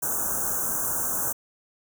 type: band-stop noise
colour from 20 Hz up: white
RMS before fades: -27 dBFS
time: 0.02-1.33 s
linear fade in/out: 10 ms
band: 1600 to 6000 Hz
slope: 96 dB/octave
effects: none